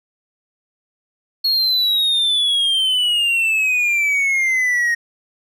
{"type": "exponential sweep", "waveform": "triangle", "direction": "down", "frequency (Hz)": [4330, 1864.7], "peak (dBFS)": -13, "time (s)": [1.44, 4.95], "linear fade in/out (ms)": 10, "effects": []}